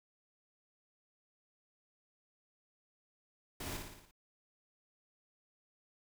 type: noise with echo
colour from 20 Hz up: pink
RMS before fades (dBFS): -43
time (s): 3.6-3.77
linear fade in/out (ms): 5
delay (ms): 57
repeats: 6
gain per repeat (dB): -4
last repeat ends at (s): 4.112
effects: none